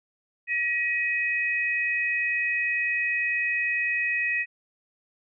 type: tone pair together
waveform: sine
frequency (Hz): 1911 / 2520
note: A#6 / D#7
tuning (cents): +43 / +21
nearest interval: perfect fourth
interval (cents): 478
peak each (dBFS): -26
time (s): 0.47-4.46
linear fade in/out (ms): 50
effects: none